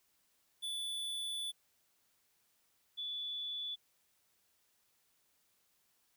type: tone pair in turn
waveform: square / sine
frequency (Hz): 3469 / 3455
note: A7 / A7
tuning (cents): -25 / -32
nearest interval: unison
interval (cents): 7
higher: first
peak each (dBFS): -38 / -38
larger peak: neither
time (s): 0.62-1.52 / 2.97-3.76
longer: first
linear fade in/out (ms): 20
effects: white hiss -75 dBFS RMS until 6.16 s